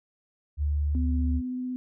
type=tone; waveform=sine; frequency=73.42 Hz; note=D2; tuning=in tune; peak=-23 dBFS; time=0.57-1.42 s; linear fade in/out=50 ms
type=tone with vibrato; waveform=sine; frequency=252.4 Hz; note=B3; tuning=38 cents sharp; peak=-29 dBFS; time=0.95-1.76 s; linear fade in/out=0 ms; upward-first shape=sine; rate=16 Hz; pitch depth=8 cents each way
effects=none